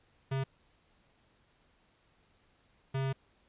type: tone bursts at uneven times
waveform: square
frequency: 134.5 Hz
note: C3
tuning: 48 cents sharp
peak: -31 dBFS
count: 2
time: 0.31-0.44 / 2.94-3.13 s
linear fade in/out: 10 ms
effects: pink hiss -69 dBFS RMS until 3.48 s + resampled to 8000 Hz